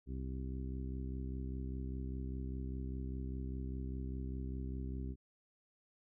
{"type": "harmonic tone", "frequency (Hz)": 65, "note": "C2", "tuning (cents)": -11, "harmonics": [1, 2, 3, 4, 5, 6], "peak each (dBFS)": [-40, -46, -49, -48, -54, -54], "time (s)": [0.06, 5.16], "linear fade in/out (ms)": 50, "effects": []}